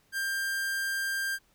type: tone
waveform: 45% pulse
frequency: 1590 Hz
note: G6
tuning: 24 cents sharp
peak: -29 dBFS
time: 0.12-1.39 s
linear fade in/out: 50 ms
effects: pink hiss -67 dBFS RMS until 1.54 s